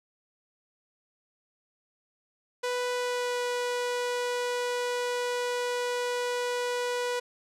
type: tone with pitch glide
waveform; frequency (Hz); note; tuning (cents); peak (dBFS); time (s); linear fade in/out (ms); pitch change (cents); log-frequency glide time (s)
sawtooth; 493.9 to 489.9; B4 to B4; 0 to -14; -24; 2.63-7.2; 10; -14; 2.93-3.42
effects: low-pass 9000 Hz 12 dB/octave